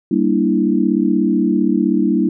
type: chord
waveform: sine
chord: E half-diminished seventh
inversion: first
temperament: equal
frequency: 196 / 233.1 / 293.7 / 329.6 Hz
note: G3 / Bb3 / D4 / E4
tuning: 0 / 0 / 0 / 0 cents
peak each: -18 dBFS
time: 0.11-2.29 s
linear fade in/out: 5 ms
effects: none